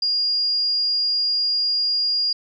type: tone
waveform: sine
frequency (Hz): 4836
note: D8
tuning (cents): +50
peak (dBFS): -18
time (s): 0.02-2.33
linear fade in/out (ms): 5
effects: none